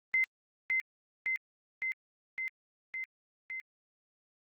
sine tone with echo, 2068 Hz, C7, 21 cents flat, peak -25 dBFS, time 0.14-0.24 s, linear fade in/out 0 ms, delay 560 ms, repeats 6, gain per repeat -2 dB, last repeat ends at 3.6 s, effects Opus 24 kbps

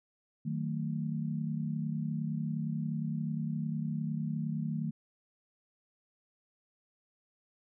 sine chord, D# diminished, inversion none, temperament just, 155.56 / 186.68 / 224 Hz, D#3 / F#3 / A3, 0 / +16 / +31 cents, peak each -34 / -39 / -36 dBFS, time 0.45-4.91 s, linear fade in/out 10 ms, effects none

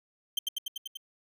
40% pulse tone with echo, 3136 Hz, G7, in tune, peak -25 dBFS, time 0.37-0.39 s, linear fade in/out 5 ms, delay 97 ms, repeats 6, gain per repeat -2 dB, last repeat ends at 0.972 s, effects none

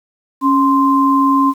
sine tone pair together, 276.5 / 1044 Hz, C#4 / C6, -4 / -4 cents, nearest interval octave + major seventh, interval 2300 cents, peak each -12 dBFS, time 0.41-1.54 s, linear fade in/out 50 ms, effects 7-bit

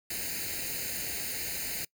white noise with comb filter, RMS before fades -35 dBFS, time 0.1-1.85 s, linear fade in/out 5 ms, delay 0.44 ms, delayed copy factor +0.8, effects noise-tail reverb RT60 0.1 s tail -23 dB re dry

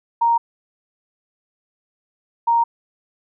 sine tone pair in turn, 932.3 / 932.3 Hz, A#5 / A#5, 0 / 0 cents, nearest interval unison, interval 0 cents, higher neither, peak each -13 dBFS, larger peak neither, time 0.21-0.38 / 2.47-2.64 s, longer neither, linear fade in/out 10 ms, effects none

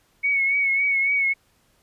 sine tone with vibrato, 2217 Hz, C#7, in tune, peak -18 dBFS, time 0.23-1.34 s, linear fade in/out 20 ms, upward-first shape triangle, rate 3.6 Hz, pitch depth 49 cents each way, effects pink hiss -63 dBFS RMS until 1.82 s + resampled to 32000 Hz

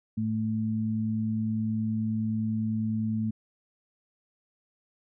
sine tone pair together, 109.8 / 219.6 Hz, A2 / A3, -3 / -3 cents, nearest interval octave, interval 1200 cents, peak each -31 / -27 dBFS, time 0.17-3.31 s, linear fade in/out 10 ms, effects none

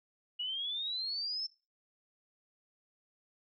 sine exponential sweep, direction up, 2893 to 5360 Hz, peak -34 dBFS, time 0.39-1.47 s, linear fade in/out 10 ms, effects noise-tail reverb RT60 0.3 s tail -21 dB re dry

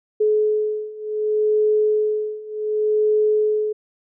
sine beating tone pair, 426.2 / 426.87 Hz, G#4 / G#4, +45 / +48 cents, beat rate 0.67 Hz, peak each -21 / -19 dBFS, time 0.2-3.73 s, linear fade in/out 10 ms, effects none

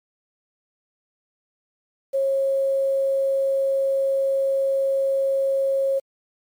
sine tone with quantisation, 543 Hz, C#5, 36 cents flat, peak -18 dBFS, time 2.13-6 s, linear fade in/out 20 ms, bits 8, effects MP3 96 kbps

